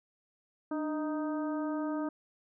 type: harmonic tone with a mistuned harmonic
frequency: 311.1 Hz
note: D#4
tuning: in tune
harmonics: 1 / 2 / 3 / 4 / 5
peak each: -32 / -39 / -43 / -44 / -50 dBFS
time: 0.71-2.09 s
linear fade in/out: 5 ms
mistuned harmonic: 1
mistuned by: -62 cents
effects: none